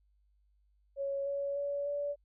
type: tone with pitch steps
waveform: sine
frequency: 554.4 / 561.5 / 568.7 / 575.9 Hz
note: C#5 / C#5 / C#5 / D5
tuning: 0 / +22 / +44 / -34 cents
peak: -32 dBFS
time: 0.96-2.16 s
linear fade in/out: 50 ms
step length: 300 ms
effects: added 50 Hz sine -67 dBFS peak until 2.24 s